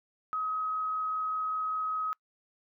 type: tone with frequency modulation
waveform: sine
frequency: 1269 Hz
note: D#6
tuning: 34 cents sharp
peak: -29 dBFS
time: 0.33-2.13 s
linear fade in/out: 0 ms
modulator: 25.1 Hz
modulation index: 0.26
effects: noise-tail reverb RT60 0.1 s tail -26 dB re dry